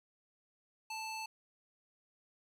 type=tone with band-pass filter; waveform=square; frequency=880 Hz; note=A5; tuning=in tune; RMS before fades=-42 dBFS; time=0.9-1.26 s; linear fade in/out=5 ms; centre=3800 Hz; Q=0.58; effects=11-bit